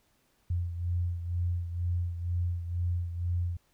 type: beating tone pair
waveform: sine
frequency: 87 / 89.1 Hz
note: F2 / F2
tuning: -6 / +35 cents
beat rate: 2.1 Hz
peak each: -29 / -36 dBFS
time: 0.5-3.57 s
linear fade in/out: 5 ms
effects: pink hiss -70 dBFS RMS until 3.73 s